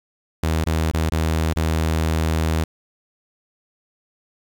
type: tone with dropouts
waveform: sawtooth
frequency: 80 Hz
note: D#2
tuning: 49 cents sharp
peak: -14 dBFS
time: 0.43-2.64 s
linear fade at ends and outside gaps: 5 ms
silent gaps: 0.641-0.663 / 0.914-0.936 / 1.098-1.12 / 1.535-1.561 s
effects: 8-bit